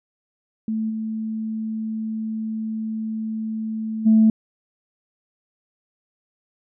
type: tone with level steps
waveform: sine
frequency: 220 Hz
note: A3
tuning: in tune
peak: -21 / -24 / -10 dBFS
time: 0.68-4.3 s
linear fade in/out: 2 ms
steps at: 0.89 / 4.05 s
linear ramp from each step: 20 ms
effects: tanh soft clip ceiling -6 dBFS